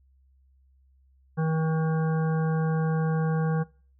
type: harmonic tone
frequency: 159.6 Hz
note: D#3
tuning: 44 cents sharp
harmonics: 1 / 3 / 5 / 7 / 9 / 10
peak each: -23 / -33 / -37 / -40 / -42 / -43 dBFS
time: 1.37-3.64 s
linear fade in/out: 20 ms
effects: noise-tail reverb RT60 0.4 s tail -22 dB re dry + added 66 Hz sine -58 dBFS peak until 3.99 s